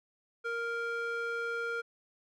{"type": "tone with band-pass filter", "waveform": "square", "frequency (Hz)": 466.2, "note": "A#4", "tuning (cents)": 0, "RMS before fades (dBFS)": -35, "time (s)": [0.44, 1.82], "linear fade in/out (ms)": 20, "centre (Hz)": 1200, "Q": 2.2, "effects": []}